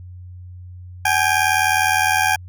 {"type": "ring-modulated tone", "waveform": "20% pulse", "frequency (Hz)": 803, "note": "G5", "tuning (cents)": 41, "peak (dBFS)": -7, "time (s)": [1.05, 2.36], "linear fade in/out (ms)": 5, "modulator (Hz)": 39.9, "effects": ["added 90 Hz sine -34 dBFS peak until 2.48 s"]}